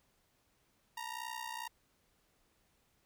sawtooth ring-modulated tone, 932.3 Hz, A#5, in tune, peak -34 dBFS, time 0.97-1.68 s, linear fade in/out 2 ms, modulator 31.1 Hz, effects pink hiss -74 dBFS RMS until 3.05 s

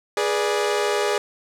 sawtooth chord, G# diminished, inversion none, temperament equal with one note detuned, 415.3 / 486.8 / 587.3 Hz, G#4 / B4 / D5, 0 / -25 / 0 cents, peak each -18 / -23 / -22 dBFS, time 0.17-1.18 s, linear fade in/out 2 ms, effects low-pass 9000 Hz 12 dB/octave + 9-bit

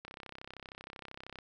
click train, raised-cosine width 0.3 ms, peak -29 dBFS, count 45, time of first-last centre 0.05-1.387 s, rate 32.9 Hz, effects none

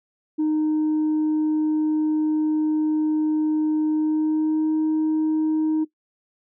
sine tone with pitch glide, 308.5 to 312.4 Hz, D#4 to D#4, -15 to +7 cents, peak -16 dBFS, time 0.38-5.85 s, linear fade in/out 20 ms, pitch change +22 cents, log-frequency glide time 3.9-4.72 s, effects noise-tail reverb RT60 0.1 s tail -17 dB re dry + tanh soft clip ceiling -17 dBFS

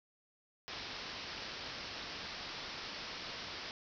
white low-pass noise, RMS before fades -45 dBFS, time 0.68-3.71 s, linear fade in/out 0 ms, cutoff 5500 Hz, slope 96 dB/octave, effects none

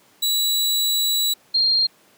sawtooth / sine tone pair in turn, 3926 / 4209 Hz, B7 / C8, -11 / +9 cents, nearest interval minor second, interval 120 cents, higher second, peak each -15 dBFS, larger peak neither, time 0.22-1.34 / 1.54-1.87 s, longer first, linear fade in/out 10 ms, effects pink hiss -55 dBFS RMS until 2.17 s + high-pass 200 Hz 12 dB/octave

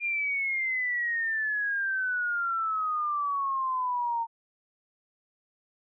sine exponential sweep, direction down, 2418 to 912 Hz, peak -26 dBFS, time 0-4.27 s, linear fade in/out 50 ms, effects none

